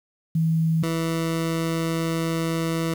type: tone pair in turn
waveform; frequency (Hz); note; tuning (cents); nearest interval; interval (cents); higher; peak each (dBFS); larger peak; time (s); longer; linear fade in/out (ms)
sine / 20% pulse; 161.9 / 163.97; E3 / E3; -31 / -9; unison; 22; second; -18; neither; 0.35-0.83 / 0.83-2.94; second; 5
effects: 8-bit